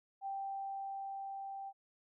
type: tone with level ramp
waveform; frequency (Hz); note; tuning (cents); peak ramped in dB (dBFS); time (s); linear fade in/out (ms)
sine; 784; G5; 0; -37 to -42; 0.21-1.73; 50
effects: none